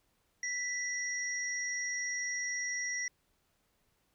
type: tone pair together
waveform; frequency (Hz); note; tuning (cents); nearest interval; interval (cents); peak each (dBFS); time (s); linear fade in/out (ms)
sine; 1978 / 5692; B6 / F8; +2 / +32; octave + tritone; 1830; -35 / -37; 0.43-3.08; 2
effects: pink hiss -75 dBFS RMS until 4.14 s